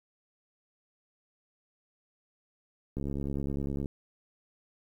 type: click train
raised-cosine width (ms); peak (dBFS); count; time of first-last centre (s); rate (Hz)
3; -22; 63; 2.97-3.858; 69.8
effects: 10-bit